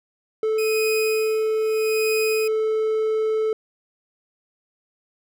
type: tone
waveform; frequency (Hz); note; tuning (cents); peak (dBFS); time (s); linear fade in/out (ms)
triangle; 437.2; A4; -11; -17; 0.43-3.53; 2
type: tone with tremolo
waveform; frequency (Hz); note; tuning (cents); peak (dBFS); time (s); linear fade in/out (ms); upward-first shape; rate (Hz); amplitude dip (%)
sawtooth; 2499; D#7; +7; -21; 0.58-2.48; 5; sine; 0.79; 90
effects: none